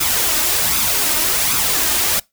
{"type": "noise with flanger", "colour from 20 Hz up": "white", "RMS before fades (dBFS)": -17, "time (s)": [0, 2.2], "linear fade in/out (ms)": 10, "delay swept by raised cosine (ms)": [0.8, 3.3], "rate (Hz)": 1.3, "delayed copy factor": 0.5, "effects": ["noise-tail reverb RT60 0.2 s tail -24 dB re dry"]}